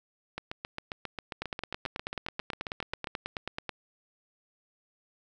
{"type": "two click trains", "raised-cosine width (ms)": 0.3, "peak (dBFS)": [-17, -19], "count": [22, 21], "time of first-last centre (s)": [[1.42, 3.693], [0.38, 3.072]], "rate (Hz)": [9.24, 7.43], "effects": []}